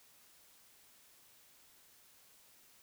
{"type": "silence", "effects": ["white hiss -64 dBFS RMS until 2.82 s"]}